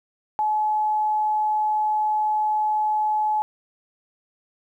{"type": "tone", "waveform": "sine", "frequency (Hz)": 854, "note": "G#5", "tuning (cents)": 48, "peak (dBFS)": -19, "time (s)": [0.39, 3.42], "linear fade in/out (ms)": 0, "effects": ["10-bit"]}